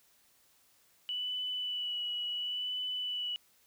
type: tone with vibrato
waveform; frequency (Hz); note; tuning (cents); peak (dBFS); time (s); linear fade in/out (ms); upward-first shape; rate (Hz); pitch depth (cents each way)
sine; 2960; F#7; 0; -33; 1.09-3.36; 0; sine; 0.71; 21
effects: white hiss -67 dBFS RMS until 3.66 s